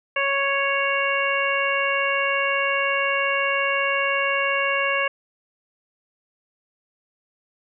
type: harmonic tone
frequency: 554.4 Hz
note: C#5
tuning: in tune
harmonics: 1 / 2 / 3 / 4 / 5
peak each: -26 / -26 / -26 / -26 / -26 dBFS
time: 0.16-5.08 s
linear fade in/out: 5 ms
effects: none